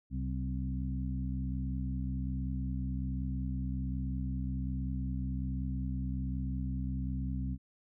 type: harmonic tone with a mistuned harmonic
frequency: 65.41 Hz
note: C2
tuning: in tune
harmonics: 1 / 2 / 3 / 4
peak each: -35 / -38 / -40 / -41 dBFS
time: 0.1-7.58 s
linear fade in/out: 50 ms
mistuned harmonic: 3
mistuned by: -37 cents
effects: none